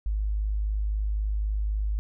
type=tone; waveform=sine; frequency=51.91 Hz; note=G#1; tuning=in tune; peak=-24 dBFS; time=0.06-1.99 s; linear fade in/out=0 ms; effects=none